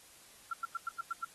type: tone bursts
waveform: sine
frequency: 1365 Hz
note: F6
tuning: 40 cents flat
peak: -32 dBFS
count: 7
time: 0.51-1.248 s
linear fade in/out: 5 ms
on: 24 ms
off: 95 ms
effects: white hiss -58 dBFS RMS until 1.34 s + AAC 32 kbps